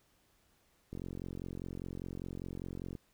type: click train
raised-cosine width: 3 ms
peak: -29 dBFS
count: 92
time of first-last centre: 0.93-2.952 s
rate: 45 Hz
effects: pink hiss -71 dBFS RMS until 3.13 s